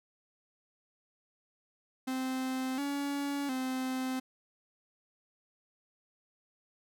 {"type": "tone with pitch steps", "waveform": "45% pulse", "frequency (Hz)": [259.9, 283, 258.9], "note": ["C4", "C#4", "C4"], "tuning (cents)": [-11, 36, -18], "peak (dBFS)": -32, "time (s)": [2.07, 4.2], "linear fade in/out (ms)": 10, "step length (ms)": 710, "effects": []}